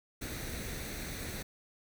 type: noise with comb filter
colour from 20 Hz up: pink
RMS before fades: -40 dBFS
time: 0.21-1.43 s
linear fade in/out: 10 ms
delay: 0.49 ms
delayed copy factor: +0.55
effects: none